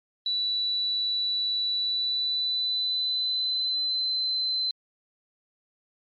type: tone with pitch glide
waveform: sine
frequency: 3951 to 4064 Hz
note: B7 to B7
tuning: 0 to +49 cents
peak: -24 dBFS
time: 0.26-4.71 s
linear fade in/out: 2 ms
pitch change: +49 cents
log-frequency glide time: 1.78-4.1 s
effects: MP3 32 kbps